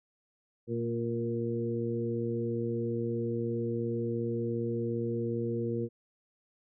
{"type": "harmonic tone with a mistuned harmonic", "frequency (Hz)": 117.2, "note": "A#2", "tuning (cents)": 10, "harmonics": [1, 2, 3, 4], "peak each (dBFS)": [-35, -35, -35, -35], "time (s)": [0.67, 5.89], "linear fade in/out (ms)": 50, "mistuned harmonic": 2, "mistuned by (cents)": -19, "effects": []}